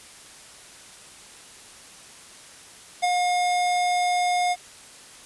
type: tone with ADSR envelope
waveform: square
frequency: 716 Hz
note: F5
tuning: 43 cents sharp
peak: -18 dBFS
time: 3.02-4.56 s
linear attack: 21 ms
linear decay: 17 ms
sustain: -3 dB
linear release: 42 ms
effects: white hiss -46 dBFS RMS until 5.25 s + resampled to 24000 Hz